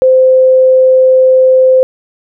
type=tone; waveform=sine; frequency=518 Hz; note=C5; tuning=17 cents flat; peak=-3 dBFS; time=0.02-1.83 s; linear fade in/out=0 ms; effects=none